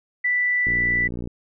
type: tone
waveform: sine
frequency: 1975.5 Hz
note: B6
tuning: in tune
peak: -18 dBFS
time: 0.24-1.08 s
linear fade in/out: 10 ms
type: click train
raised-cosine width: 3 ms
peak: -19 dBFS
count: 37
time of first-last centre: 0.67-1.274 s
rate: 59.6 Hz
effects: none